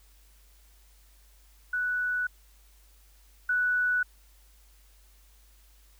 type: tone pair in turn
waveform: sine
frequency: 1480 / 1480 Hz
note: F#6 / F#6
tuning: 0 / 0 cents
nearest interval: unison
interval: 0 cents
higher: neither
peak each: -26 / -23 dBFS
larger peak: second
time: 1.73-2.27 / 3.49-4.03 s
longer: neither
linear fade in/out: 5 ms
effects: added 50 Hz sine -56 dBFS peak until 5.99 s + white hiss -63 dBFS RMS until 5.99 s